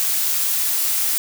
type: noise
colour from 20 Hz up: blue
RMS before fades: -20 dBFS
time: 0-1.18 s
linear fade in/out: 0 ms
effects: none